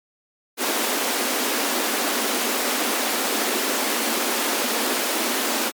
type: high-pass noise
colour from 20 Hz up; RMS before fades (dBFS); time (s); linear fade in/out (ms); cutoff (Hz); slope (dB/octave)
pink; -23; 0.57-5.72; 50; 220; 96
effects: MP3 96 kbps